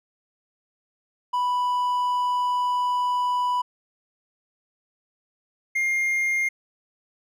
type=tone pair in turn; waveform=triangle; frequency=988 / 2120 Hz; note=B5 / C7; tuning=0 / +22 cents; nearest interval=octave + minor second; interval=1322 cents; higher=second; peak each=-19 dBFS; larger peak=neither; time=1.33-3.62 / 5.75-6.49 s; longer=first; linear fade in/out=10 ms; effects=none